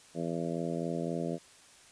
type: harmonic tone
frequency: 83.9 Hz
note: E2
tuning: 31 cents sharp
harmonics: 2 / 3 / 4 / 5 / 6 / 7 / 8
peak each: -36 / -38 / -39 / -40 / -41 / -41 / -42 dBFS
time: 0.14-1.39 s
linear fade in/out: 50 ms
effects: white hiss -57 dBFS RMS until 1.91 s + resampled to 22050 Hz